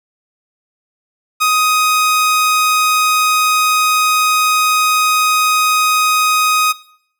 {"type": "tone", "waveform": "sawtooth", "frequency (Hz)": 1252, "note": "D#6", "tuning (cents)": 10, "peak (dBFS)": -7, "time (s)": [1.4, 6.73], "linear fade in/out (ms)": 20, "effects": ["noise-tail reverb RT60 0.6 s tail -18 dB re dry"]}